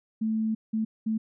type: tone bursts at uneven times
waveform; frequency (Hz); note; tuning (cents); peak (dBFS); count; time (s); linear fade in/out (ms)
sine; 220; A3; 0; -24; 3; 0.21-0.55 / 0.73-0.85 / 1.06-1.18; 10
effects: none